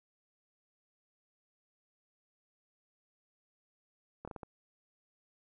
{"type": "slowing click train", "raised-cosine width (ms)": 1, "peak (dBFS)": -29, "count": 5, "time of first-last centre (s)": [4.25, 4.432], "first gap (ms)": 26, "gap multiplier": 1.39, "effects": []}